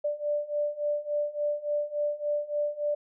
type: beating tone pair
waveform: sine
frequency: 587.3 / 590.8 Hz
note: D5 / D5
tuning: 0 / +10 cents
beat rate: 3.5 Hz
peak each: -31 / -29 dBFS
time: 0.04-2.95 s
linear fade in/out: 10 ms
effects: none